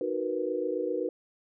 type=chord; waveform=sine; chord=B major seventh; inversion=first; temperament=equal; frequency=311.1 / 370 / 466.2 / 493.9 Hz; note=D#4 / F#4 / A#4 / B4; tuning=0 / 0 / 0 / 0 cents; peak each=-35 / -33 / -34 / -32 dBFS; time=0.01-1.09 s; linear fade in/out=2 ms; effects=none